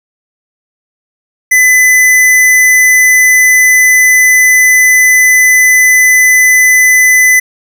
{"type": "tone", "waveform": "square", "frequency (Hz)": 2010, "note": "B6", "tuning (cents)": 30, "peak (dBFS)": -4, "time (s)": [1.51, 7.4], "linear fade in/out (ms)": 10, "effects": []}